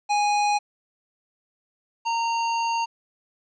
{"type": "tone pair in turn", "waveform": "square", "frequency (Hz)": [827, 923], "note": ["G#5", "A#5"], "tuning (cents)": [-8, -17], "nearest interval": "major second", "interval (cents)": 191, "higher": "second", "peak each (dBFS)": [-20, -23], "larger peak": "first", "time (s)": [[0.09, 0.59], [2.05, 2.86]], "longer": "second", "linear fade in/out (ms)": 20, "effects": ["resampled to 16000 Hz", "10-bit"]}